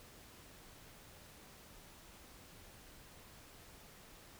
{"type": "silence", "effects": ["pink hiss -58 dBFS RMS until 4.39 s"]}